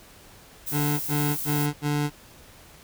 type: noise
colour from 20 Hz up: violet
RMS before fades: -31 dBFS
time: 0.66-1.67 s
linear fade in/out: 20 ms
type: tone bursts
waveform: 25% pulse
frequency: 147 Hz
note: D3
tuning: 2 cents sharp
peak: -19 dBFS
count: 4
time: 0.71-2.104 s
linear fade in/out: 50 ms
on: 290 ms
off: 78 ms
effects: pink hiss -50 dBFS RMS until 2.83 s

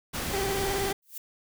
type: noise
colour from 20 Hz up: pink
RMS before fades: -32 dBFS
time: 0.13-0.93 s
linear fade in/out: 20 ms
type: tone with vibrato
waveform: 30% pulse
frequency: 392 Hz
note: G4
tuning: in tune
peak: -26 dBFS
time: 0.33-0.93 s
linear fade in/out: 5 ms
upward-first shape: sine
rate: 19 Hz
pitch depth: 47 cents each way
type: noise with exponential growth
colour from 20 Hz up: violet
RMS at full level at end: -34 dBFS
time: 1.02-1.18 s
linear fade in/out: 5 ms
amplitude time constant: 34 ms
effects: none

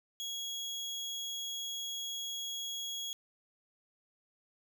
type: tone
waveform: 30% pulse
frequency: 3322 Hz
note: G#7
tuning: in tune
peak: -34 dBFS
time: 0.2-3.13 s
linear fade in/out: 0 ms
effects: none

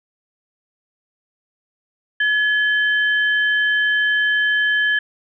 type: tone pair together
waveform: sine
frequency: 1700 / 3094 Hz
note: G#6 / G7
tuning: +40 / -23 cents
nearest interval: minor seventh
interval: 1037 cents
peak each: -15 / -25 dBFS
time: 2.2-4.99 s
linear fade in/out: 5 ms
effects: none

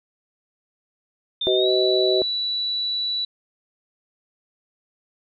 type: tone with pitch glide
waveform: sine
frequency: 3596 to 3944 Hz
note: A7 to B7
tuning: +37 to -3 cents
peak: -22 dBFS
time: 1.41-3.25 s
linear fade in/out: 5 ms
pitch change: +160 cents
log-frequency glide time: 1.55-1.7 s
type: harmonic tone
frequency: 126 Hz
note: B2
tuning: 35 cents sharp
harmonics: 3 / 4 / 5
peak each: -19 / -26 / -23 dBFS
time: 1.47-2.22 s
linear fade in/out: 0 ms
effects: none

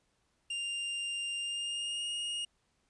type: tone with pitch glide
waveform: 45% pulse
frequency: 2794 to 2856 Hz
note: F7 to F7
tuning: 0 to +38 cents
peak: -34 dBFS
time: 0.5-2.45 s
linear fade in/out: 5 ms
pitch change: +38 cents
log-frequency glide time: 1.38-2.1 s
effects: pink hiss -75 dBFS RMS until 2.89 s + resampled to 22050 Hz

